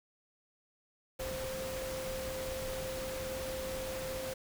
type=tone in noise; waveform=sine; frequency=523.3 Hz; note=C5; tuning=in tune; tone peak=-38 dBFS; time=1.19-4.34 s; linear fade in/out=10 ms; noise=pink; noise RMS=-42 dBFS; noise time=1.19-4.34 s; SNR=+1 dB; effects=none